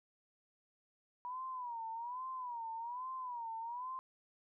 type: tone with vibrato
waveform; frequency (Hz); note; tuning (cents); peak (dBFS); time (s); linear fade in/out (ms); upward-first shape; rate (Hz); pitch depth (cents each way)
sine; 968; B5; -35; -40; 1.25-3.99; 0; sine; 1.2; 130
effects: none